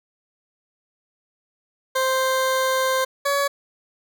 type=tone pair in turn; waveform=20% pulse; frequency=523 / 564 Hz; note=C5 / C#5; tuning=-1 / +30 cents; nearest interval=minor second; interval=131 cents; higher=second; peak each=-14 dBFS; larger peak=neither; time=1.95-3.05 / 3.25-3.48 s; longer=first; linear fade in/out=10 ms; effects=none